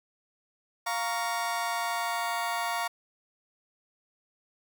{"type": "chord", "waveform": "30% pulse", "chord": "Bb minor", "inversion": "second", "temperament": "just", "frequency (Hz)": [699.2, 932.3, 1118.8], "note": ["F5", "Bb5", "Db6"], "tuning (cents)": [2, 0, 16], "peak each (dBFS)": [-30, -30, -32], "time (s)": [0.86, 2.88], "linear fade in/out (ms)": 10, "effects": []}